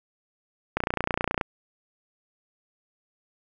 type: click train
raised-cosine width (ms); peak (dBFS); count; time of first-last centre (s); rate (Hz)
0.5; -9; 20; 0.77-1.412; 29.6
effects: none